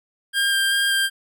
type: tone with vibrato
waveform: 25% pulse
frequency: 1598 Hz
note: G6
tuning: 33 cents sharp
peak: -14 dBFS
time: 0.33-1.1 s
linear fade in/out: 50 ms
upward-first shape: square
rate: 2.6 Hz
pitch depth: 9 cents each way
effects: none